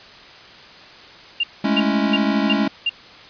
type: tone bursts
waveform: sine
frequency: 2794 Hz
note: F7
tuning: in tune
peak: -16 dBFS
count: 5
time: 1.4-2.895 s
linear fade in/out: 5 ms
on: 35 ms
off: 330 ms
type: chord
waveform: square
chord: A major seventh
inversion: third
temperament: equal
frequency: 207.7 / 220 / 277.2 / 329.6 Hz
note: G#3 / A3 / C#4 / E4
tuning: 0 / 0 / 0 / 0 cents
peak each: -21 / -25 / -22 / -27 dBFS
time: 1.64-2.68 s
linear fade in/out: 5 ms
effects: white hiss -42 dBFS RMS until 3.29 s + resampled to 11025 Hz